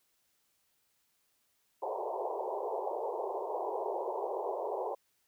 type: band-pass noise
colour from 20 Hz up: pink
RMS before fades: -36 dBFS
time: 1.82-4.95 s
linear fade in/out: 10 ms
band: 370 to 1000 Hz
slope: 96 dB/octave
effects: white hiss -75 dBFS RMS until 5.27 s